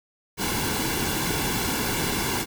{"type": "noise with comb filter", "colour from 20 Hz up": "pink", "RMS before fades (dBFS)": -26, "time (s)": [0.37, 2.46], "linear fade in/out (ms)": 50, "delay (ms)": 1.6, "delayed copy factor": -0.6, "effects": []}